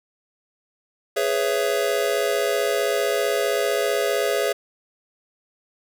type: chord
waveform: square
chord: C# minor seventh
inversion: second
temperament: just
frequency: 415.8 / 498.9 / 554.4 / 665.2 Hz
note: G#4 / B4 / C#5 / E5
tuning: +2 / +17 / 0 / +16 cents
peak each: -25 / -28 / -26 / -27 dBFS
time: 1.16-4.53 s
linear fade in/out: 10 ms
effects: none